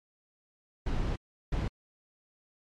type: noise bursts at uneven times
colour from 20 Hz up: brown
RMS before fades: -30 dBFS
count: 2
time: 0.86-1.16 / 1.52-1.68 s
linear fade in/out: 5 ms
effects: low-pass 5000 Hz 12 dB/octave + MP3 64 kbps